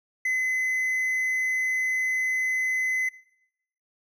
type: tone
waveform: triangle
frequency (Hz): 2033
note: B6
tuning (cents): +50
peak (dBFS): -21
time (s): 0.25-3.09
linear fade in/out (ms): 5
effects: noise-tail reverb RT60 0.8 s tail -20 dB re dry